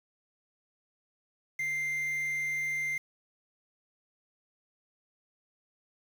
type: tone with quantisation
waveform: triangle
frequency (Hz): 2093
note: C7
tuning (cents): 0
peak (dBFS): -28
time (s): 1.59-2.98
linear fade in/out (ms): 5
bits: 8
effects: none